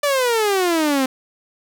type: exponential sweep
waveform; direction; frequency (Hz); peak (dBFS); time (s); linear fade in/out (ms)
sawtooth; down; 591 to 256.7; -12; 0.03-1.06; 5
effects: none